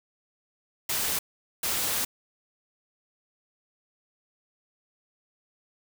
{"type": "noise bursts at uneven times", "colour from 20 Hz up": "white", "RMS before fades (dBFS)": -28, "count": 2, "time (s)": [[0.89, 1.19], [1.63, 2.05]], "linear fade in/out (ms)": 5, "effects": []}